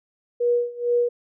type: tone with tremolo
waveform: sine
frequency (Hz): 481.2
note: B4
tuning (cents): -45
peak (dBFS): -16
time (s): 0.4-1.09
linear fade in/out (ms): 10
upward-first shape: sine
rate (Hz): 2.2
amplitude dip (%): 90
effects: none